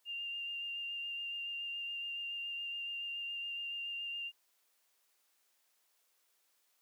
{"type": "tone with vibrato", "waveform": "sine", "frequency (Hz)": 2794, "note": "F7", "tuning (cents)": 0, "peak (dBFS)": -38, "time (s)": [0.05, 4.32], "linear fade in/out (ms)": 50, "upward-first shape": "sine", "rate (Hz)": 7.1, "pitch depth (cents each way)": 14, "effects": ["white hiss -75 dBFS RMS until 6.81 s", "high-pass 400 Hz 12 dB/octave"]}